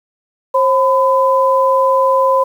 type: tone pair together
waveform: sine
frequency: 534 / 1008.1 Hz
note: C5 / B5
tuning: +35 / +35 cents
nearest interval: major seventh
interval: 1100 cents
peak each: -12 dBFS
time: 0.54-2.44 s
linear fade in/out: 10 ms
effects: 7-bit